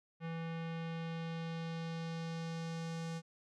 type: tone with low-pass filter sweep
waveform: square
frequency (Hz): 164.81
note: E3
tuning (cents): 0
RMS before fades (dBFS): -41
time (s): 0.2-3.22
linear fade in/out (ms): 50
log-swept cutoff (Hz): 2400 to 7100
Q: 1.3
effects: none